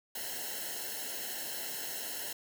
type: noise with comb filter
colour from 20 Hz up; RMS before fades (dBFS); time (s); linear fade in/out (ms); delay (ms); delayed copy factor
white; -39; 0.15-2.33; 5; 0.84; -0.95
effects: none